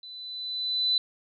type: tone with level ramp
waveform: sine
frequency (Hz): 4000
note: B7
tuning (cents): +21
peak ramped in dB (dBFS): -41 to -20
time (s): 0.03-0.98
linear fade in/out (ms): 2
effects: none